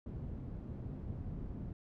white low-pass noise, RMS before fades -43 dBFS, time 0.06-1.73 s, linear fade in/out 2 ms, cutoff 150 Hz, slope 12 dB/octave, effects none

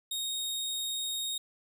sawtooth tone, 3729 Hz, A#7, in tune, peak -29 dBFS, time 0.11-1.38 s, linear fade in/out 5 ms, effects none

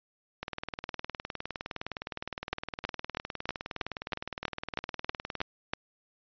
two click trains, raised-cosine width 0.3 ms, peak -13 / -19 dBFS, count 11 / 98, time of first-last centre 2.53-5.735 / 0.43-5.404 s, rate 3.12 / 19.5 Hz, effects resampled to 11025 Hz

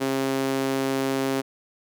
sawtooth tone with high-pass filter, 134.6 Hz, C3, 49 cents sharp, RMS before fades -25 dBFS, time 0-1.42 s, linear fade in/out 20 ms, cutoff 310 Hz, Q 1.9, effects none

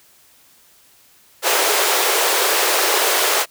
pink high-pass noise, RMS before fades -17 dBFS, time 1.42-3.46 s, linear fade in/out 50 ms, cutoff 380 Hz, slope 48 dB/octave, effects white hiss -52 dBFS RMS until 3.5 s

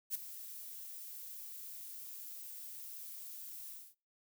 violet noise with ADSR envelope, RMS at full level -34 dBFS, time 0.1-3.95 s, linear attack 49 ms, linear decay 8 ms, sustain -14 dB, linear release 230 ms, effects noise-tail reverb RT60 0.4 s tail -26 dB re dry

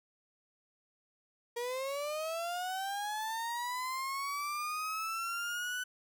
35% pulse linear sweep, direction up, 470 to 1500 Hz, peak -33 dBFS, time 1.56-5.84 s, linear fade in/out 10 ms, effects none

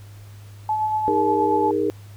sine tone with tremolo, 862 Hz, A5, 36 cents flat, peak -18 dBFS, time 0.69-1.71 s, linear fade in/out 2 ms, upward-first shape sine, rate 8.5 Hz, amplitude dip 35%
sine chord, D# suspended fourth, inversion none, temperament equal with one note detuned, 311.1 / 407.9 / 466.2 Hz, D#4 / G#4 / A#4, 0 / -31 / 0 cents, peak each -24 / -22 / -24 dBFS, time 1.08-1.9 s, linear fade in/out 0 ms
effects added 102 Hz sine -39 dBFS peak until 2.16 s + pink hiss -52 dBFS RMS until 2.16 s

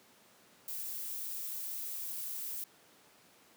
violet noise, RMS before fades -40 dBFS, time 0.68-2.64 s, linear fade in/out 2 ms, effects pink hiss -62 dBFS RMS until 3.56 s + high-pass 200 Hz 12 dB/octave

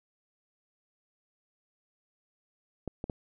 clicks, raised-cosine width 2 ms, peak -21 dBFS, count 3, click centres 2.877 / 3.041 / 3.098 s, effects none

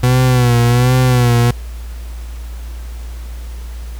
40% pulse tone with vibrato, 123.47 Hz, B2, in tune, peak -8 dBFS, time 0.03-1.51 s, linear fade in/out 5 ms, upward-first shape sine, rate 1.3 Hz, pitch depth 64 cents each way, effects added 58 Hz sine -24 dBFS peak until 3.99 s + pink hiss -41 dBFS RMS until 3.99 s

